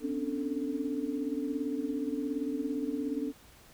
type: tone cluster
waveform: sine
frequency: 253.9 / 275 / 292.3 / 444.6 Hz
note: B3 / C#4 / D4 / A4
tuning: +48 / -14 / -8 / +18 cents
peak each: -37 / -36 / -34 / -39 dBFS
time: 0-3.33 s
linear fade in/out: 50 ms
effects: pink hiss -57 dBFS RMS until 3.73 s